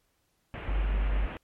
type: low-pass noise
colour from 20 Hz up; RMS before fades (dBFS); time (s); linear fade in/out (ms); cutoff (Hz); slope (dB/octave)
pink; -39; 0.54-1.37; 0; 2900; 48
type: tone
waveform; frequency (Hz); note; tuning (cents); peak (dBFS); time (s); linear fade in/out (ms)
sine; 49; G1; 0; -24; 0.68-1.27; 10
effects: pink hiss -73 dBFS RMS until 1.43 s + MP3 64 kbps